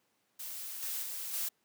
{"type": "noise with level steps", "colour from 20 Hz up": "blue", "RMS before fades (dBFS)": [-42, -37, -40, -35], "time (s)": [0.39, 1.49], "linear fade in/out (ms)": 10, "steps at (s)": [0.82, 1.02, 1.33], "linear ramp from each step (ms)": 10, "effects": ["pink hiss -75 dBFS RMS until 1.64 s", "high-pass 200 Hz 12 dB/octave"]}